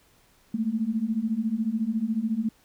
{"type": "beating tone pair", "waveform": "sine", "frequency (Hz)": [213.3, 227.3], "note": ["G#3", "A#3"], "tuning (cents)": [46, -43], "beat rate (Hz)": 14, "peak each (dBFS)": [-28, -26], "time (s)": [0.54, 2.49], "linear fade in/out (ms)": 5, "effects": ["pink hiss -61 dBFS RMS until 2.64 s"]}